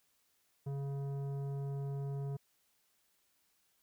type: tone with tanh clipping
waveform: triangle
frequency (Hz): 139.2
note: C#3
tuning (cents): +8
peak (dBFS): -38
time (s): 0.66-2.37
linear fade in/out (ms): 10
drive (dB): 16
effects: white hiss -75 dBFS RMS until 3.82 s